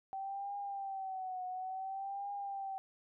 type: tone with vibrato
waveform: sine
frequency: 770 Hz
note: G5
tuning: 31 cents flat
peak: -38 dBFS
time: 0.13-2.78 s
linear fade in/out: 0 ms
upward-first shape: triangle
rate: 0.57 Hz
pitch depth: 87 cents each way
effects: none